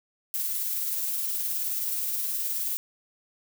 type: noise with tremolo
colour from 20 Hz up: violet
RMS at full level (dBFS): -28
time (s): 0.34-2.77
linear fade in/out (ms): 0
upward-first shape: triangle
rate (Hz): 19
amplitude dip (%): 30
effects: none